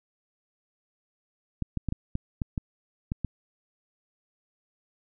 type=clicks; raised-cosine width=5 ms; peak=-16 dBFS; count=9; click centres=1.623 / 1.773 / 1.887 / 1.924 / 2.154 / 2.418 / 2.578 / 3.119 / 3.247 s; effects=none